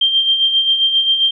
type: tone with tremolo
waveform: sine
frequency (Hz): 3168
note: G7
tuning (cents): +18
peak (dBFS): -9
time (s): 0.01-1.31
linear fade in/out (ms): 5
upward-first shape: sine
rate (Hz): 7.5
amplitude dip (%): 55
effects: none